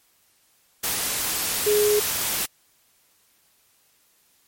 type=tone in noise; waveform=sine; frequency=418.1 Hz; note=G#4; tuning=12 cents sharp; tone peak=-17 dBFS; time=1.66-2 s; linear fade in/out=10 ms; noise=white; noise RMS=-25 dBFS; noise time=0.83-2.46 s; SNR=+5 dB; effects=white hiss -62 dBFS RMS until 4.47 s + MP3 64 kbps